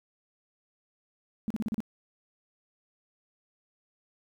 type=tone bursts; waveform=sine; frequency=217.6 Hz; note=A3; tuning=19 cents flat; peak=-27 dBFS; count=6; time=1.48-1.804 s; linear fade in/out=0 ms; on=24 ms; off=36 ms; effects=11-bit